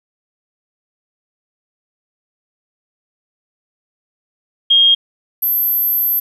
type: tone pair in turn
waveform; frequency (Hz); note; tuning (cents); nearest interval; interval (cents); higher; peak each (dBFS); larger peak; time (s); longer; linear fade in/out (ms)
sine; 3240 / 12263; G#7 / G9; -43 / -39; octave + major seventh; 2304; second; -7 / -13; first; 4.7-4.95 / 5.42-6.2; second; 10
effects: 8-bit